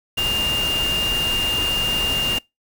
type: tone in noise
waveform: sine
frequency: 2808 Hz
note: F7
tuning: 9 cents sharp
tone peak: -19 dBFS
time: 0.17-2.39 s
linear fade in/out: 10 ms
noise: pink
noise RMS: -27 dBFS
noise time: 0.17-2.39 s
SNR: +5 dB
effects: noise-tail reverb RT60 0.2 s tail -25 dB re dry